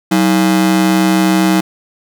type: ring-modulated tone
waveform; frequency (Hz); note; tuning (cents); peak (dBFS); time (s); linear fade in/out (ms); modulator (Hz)
45% pulse; 253.5; B3; +45; -6; 0.11-1.61; 10; 66.2
effects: none